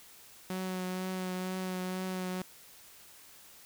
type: tone with vibrato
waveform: sawtooth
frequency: 185 Hz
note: F#3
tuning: in tune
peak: -30 dBFS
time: 0.5-2.42 s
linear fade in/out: 2 ms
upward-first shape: triangle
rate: 2.1 Hz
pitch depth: 19 cents each way
effects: white hiss -55 dBFS RMS until 3.65 s